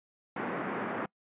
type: band-pass noise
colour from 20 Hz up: pink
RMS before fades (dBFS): -35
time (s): 0.36-1.06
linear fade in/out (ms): 5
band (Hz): 180 to 1900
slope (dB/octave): 24
effects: noise-tail reverb RT60 0.1 s tail -25 dB re dry + resampled to 8000 Hz